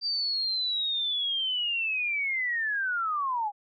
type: linear sweep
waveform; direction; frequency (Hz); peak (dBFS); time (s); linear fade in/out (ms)
sine; down; 4700 to 796; -26; 0.01-3.52; 50
effects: none